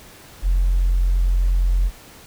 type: tone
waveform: sine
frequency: 44.31 Hz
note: F1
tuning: 26 cents sharp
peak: -13 dBFS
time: 0.42-1.91 s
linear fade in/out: 50 ms
effects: tanh soft clip ceiling -11 dBFS + pink hiss -44 dBFS RMS until 2.26 s